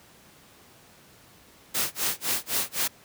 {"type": "noise with tremolo", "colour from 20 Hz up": "white", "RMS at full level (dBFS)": -25, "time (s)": [1.74, 2.88], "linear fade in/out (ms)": 10, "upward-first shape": "sine", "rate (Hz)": 3.9, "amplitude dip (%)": 100, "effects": ["pink hiss -54 dBFS RMS until 3.04 s", "high-pass 80 Hz 12 dB/octave"]}